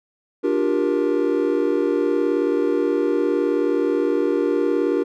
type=chord; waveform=triangle; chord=G minor seventh; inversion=second; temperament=just; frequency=294 / 352.8 / 392 / 470.4 Hz; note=D4 / F4 / G4 / Bb4; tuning=+2 / +18 / 0 / +16 cents; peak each=-21 dBFS; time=0.43-5.04 s; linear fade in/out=20 ms; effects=none